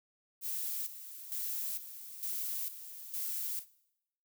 violet noise with tremolo, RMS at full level -37 dBFS, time 0.41-3.66 s, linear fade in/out 50 ms, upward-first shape square, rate 1.1 Hz, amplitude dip 70%, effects noise-tail reverb RT60 0.8 s tail -20 dB re dry

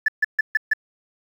sine tone bursts, 1740 Hz, A6, 20 cents flat, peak -13 dBFS, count 5, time 0.06-0.735 s, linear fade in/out 5 ms, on 23 ms, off 140 ms, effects tanh soft clip ceiling -10 dBFS + 8-bit

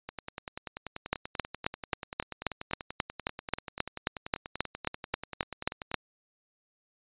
two click trains, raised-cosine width 0.3 ms, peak -21 / -10 dBFS, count 61 / 19, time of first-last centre 0.09-5.915 / 1.13-5.943 s, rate 10.3 / 3.74 Hz, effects resampled to 8000 Hz

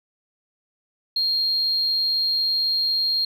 sine tone, 4226 Hz, C8, 16 cents sharp, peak -18 dBFS, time 1.16-3.25 s, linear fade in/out 5 ms, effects tanh soft clip ceiling -15 dBFS

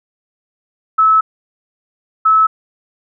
sine tone bursts at uneven times, 1300 Hz, E6, 24 cents flat, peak -7 dBFS, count 2, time 0.98-1.21 / 2.25-2.47 s, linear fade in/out 10 ms, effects none

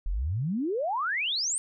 sine exponential sweep, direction up, 36.65 to 9020 Hz, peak -26 dBFS, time 0.06-1.58 s, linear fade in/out 0 ms, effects none

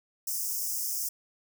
white high-pass noise, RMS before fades -32 dBFS, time 0.27-1.09 s, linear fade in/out 5 ms, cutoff 5100 Hz, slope 96 dB/octave, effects none

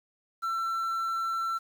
triangle tone with quantisation, 1344 Hz, E6, 33 cents sharp, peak -26 dBFS, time 0.42-1.59 s, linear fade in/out 20 ms, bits 9, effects none

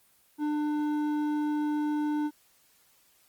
triangle tone with hard clipping, 298.8 Hz, D4, 30 cents sharp, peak -28 dBFS, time 0.38-2.31 s, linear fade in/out 50 ms, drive 12 dB, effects white hiss -64 dBFS RMS until 3.28 s + Opus 24 kbps

